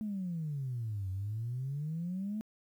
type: exponential two-way sweep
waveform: sine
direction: down then up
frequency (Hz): 220 to 92.5 to 220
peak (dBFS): -33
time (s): 0.01-2.41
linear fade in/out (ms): 0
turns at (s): 1.1
effects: tanh soft clip ceiling -29 dBFS + 11-bit